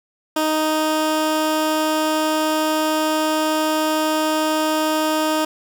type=tone; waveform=15% pulse; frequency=311.1 Hz; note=D#4; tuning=in tune; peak=-11 dBFS; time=0.36-5.45 s; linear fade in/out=5 ms; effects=none